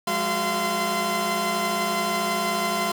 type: tone cluster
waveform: sawtooth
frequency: 179.4 / 208.8 / 369.9 / 686 / 1032 Hz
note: F3 / G#3 / F#4 / F5 / C6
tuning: +47 / +10 / 0 / -31 / -24 cents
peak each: -32 / -27 / -29 / -23 / -23 dBFS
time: 0.07-2.92 s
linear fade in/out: 5 ms
effects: none